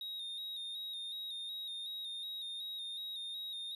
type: tone with vibrato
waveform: triangle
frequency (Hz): 3729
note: A#7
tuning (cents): 0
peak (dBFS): -39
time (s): 0.01-3.75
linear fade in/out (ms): 2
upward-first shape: square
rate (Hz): 2.7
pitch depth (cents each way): 34
effects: none